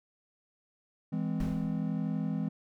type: chord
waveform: triangle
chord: E augmented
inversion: none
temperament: just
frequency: 164.81 / 206 / 257.5 Hz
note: E3 / G#3 / B#3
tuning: 0 / -14 / -28 cents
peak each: -31 / -32 / -34 dBFS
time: 1.12-2.49 s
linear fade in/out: 10 ms
type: noise with exponential decay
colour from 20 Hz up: brown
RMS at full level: -34 dBFS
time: 1.4-1.96 s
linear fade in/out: 2 ms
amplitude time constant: 120 ms
effects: none